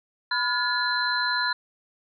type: tone cluster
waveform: sine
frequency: 999 / 1428 / 1709 / 4081 Hz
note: B5 / F6 / G#6 / C8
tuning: +20 / +38 / +49 / -44 cents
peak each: -28 dBFS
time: 0.31-1.53 s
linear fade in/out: 5 ms
effects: none